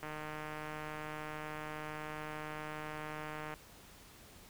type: click train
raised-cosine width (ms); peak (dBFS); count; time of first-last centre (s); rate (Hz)
0.5; -28; 538; 0.03-3.54; 153
effects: pink hiss -57 dBFS RMS until 4.49 s